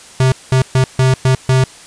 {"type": "tone bursts at uneven times", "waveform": "square", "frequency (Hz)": 130.4, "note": "C3", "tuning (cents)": -5, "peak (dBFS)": -9, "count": 6, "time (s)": [[0.2, 0.32], [0.52, 0.62], [0.75, 0.84], [0.99, 1.14], [1.25, 1.35], [1.49, 1.64]], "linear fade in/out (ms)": 2, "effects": ["white hiss -38 dBFS RMS until 1.86 s", "resampled to 22050 Hz"]}